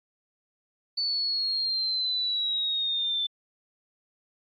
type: linear sweep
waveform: sine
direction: down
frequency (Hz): 4500 to 3520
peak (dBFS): -25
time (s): 0.97-3.27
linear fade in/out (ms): 10
effects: AAC 48 kbps